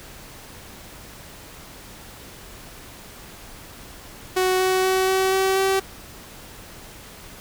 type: tone with pitch steps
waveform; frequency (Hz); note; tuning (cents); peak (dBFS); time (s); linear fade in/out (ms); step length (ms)
sawtooth; 371.2 / 374 / 376.8 / 379.7 / 382.5 / 385.4; F#4 / F#4 / F#4 / F#4 / G4 / G4; +6 / +19 / +32 / +45 / -42 / -29; -14; 4.36-5.8; 10; 240
effects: pink hiss -42 dBFS RMS until 7.4 s